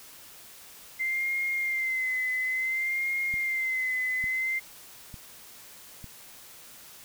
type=tone with vibrato; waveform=sine; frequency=2078 Hz; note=C7; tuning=12 cents flat; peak=-26 dBFS; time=0.99-4.6 s; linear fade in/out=20 ms; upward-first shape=sine; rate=0.57 Hz; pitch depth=47 cents each way
type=click train; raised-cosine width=5 ms; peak=-30 dBFS; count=4; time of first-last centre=3.34-6.043 s; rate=1.11 Hz
effects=white hiss -49 dBFS RMS until 7.04 s